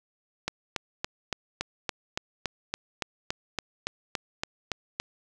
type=click train; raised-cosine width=0.2 ms; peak=-11 dBFS; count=17; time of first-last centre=0.48-5 s; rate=3.54 Hz; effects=none